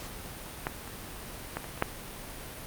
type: clicks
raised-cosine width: 0.5 ms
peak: -14 / -26 / -16 / -25 / -27 / -9 dBFS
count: 6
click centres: 0.669 / 0.876 / 1.57 / 1.643 / 1.776 / 1.824 s
effects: pink hiss -42 dBFS RMS until 2.66 s + Opus 48 kbps